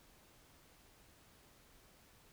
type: silence
effects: pink hiss -65 dBFS RMS until 2.32 s